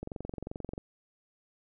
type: click train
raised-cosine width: 2 ms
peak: -24 dBFS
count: 18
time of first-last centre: 0.03-0.779 s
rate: 22.7 Hz
effects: none